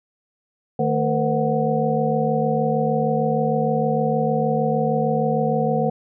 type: tone cluster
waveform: sine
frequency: 154.5 / 223.7 / 465.5 / 512 / 739 Hz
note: D#3 / A3 / A#4 / C5 / F#5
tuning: -12 / +29 / -2 / -38 / -2 cents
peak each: -24 dBFS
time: 0.79-5.9 s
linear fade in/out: 5 ms
effects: none